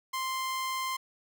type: tone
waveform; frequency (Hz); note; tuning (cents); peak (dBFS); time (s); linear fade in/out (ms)
sawtooth; 1046.5; C6; 0; -27; 0.13-0.97; 10
effects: none